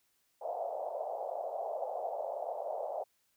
white band-pass noise, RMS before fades -38 dBFS, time 0.41-3.04 s, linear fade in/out 10 ms, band 540 to 740 Hz, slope 48 dB/octave, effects white hiss -75 dBFS RMS until 3.36 s

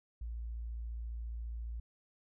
sine tone, 57.3 Hz, A#1, 29 cents flat, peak -38 dBFS, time 0.21-1.8 s, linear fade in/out 5 ms, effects none

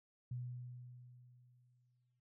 sine tone with exponential decay, 123.47 Hz, B2, in tune, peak -39 dBFS, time 0.31-2.2 s, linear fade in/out 5 ms, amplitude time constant 410 ms, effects none

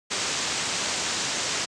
white low-pass noise, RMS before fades -28 dBFS, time 0.1-1.66 s, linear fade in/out 20 ms, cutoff 7800 Hz, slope 48 dB/octave, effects high-pass 100 Hz 12 dB/octave + resampled to 22050 Hz

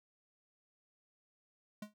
square tone with exponential decay, 210.3 Hz, G#3, 22 cents sharp, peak -40 dBFS, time 1.82-1.94 s, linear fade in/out 5 ms, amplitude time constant 24 ms, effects none

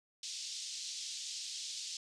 white band-pass noise, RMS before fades -43 dBFS, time 0.23-1.97 s, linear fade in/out 2 ms, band 3400 to 6500 Hz, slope 24 dB/octave, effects resampled to 22050 Hz

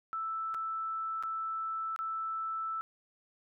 sine tone with dropouts, 1320 Hz, E6, 2 cents sharp, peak -33 dBFS, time 0.13-2.81 s, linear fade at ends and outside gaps 0 ms, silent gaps 0.542-0.546 / 1.226-1.235 / 1.962-1.99 s, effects none

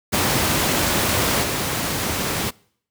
pink noise with level steps, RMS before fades -19 / -23 dBFS, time 0.12-2.51 s, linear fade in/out 20 ms, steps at 1.42 s, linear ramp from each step 20 ms, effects noise-tail reverb RT60 0.6 s tail -25 dB re dry + high-pass 80 Hz 12 dB/octave

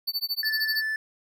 square tone with tremolo, 4500 Hz, C#8, 25 cents sharp, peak -24 dBFS, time 0.07-0.83 s, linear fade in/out 10 ms, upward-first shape sine, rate 13 Hz, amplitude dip 100%
triangle tone, 1752 Hz, A6, 8 cents flat, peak -24 dBFS, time 0.43-0.96 s, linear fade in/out 2 ms
effects none

